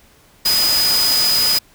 sine tone in noise, 4978 Hz, D#8, in tune, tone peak -14 dBFS, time 0.45-1.59 s, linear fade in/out 10 ms, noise white, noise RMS -20 dBFS, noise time 0.45-1.59 s, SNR +3 dB, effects pink hiss -51 dBFS RMS until 1.74 s

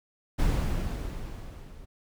brown noise with level ramp, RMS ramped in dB -23 to -47 dBFS, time 0.38-1.86 s, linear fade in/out 20 ms, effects none

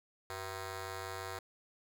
10% pulse ring-modulated tone, 286.1 Hz, D4, 45 cents flat, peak -29 dBFS, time 0.3-1.39 s, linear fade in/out 2 ms, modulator 196 Hz, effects none

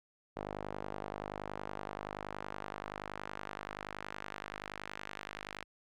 sawtooth tone with band-pass filter sweep, 50.6 Hz, G#1, 44 cents flat, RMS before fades -44 dBFS, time 0.36-5.64 s, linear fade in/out 5 ms, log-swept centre 660 to 2100 Hz, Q 1, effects none

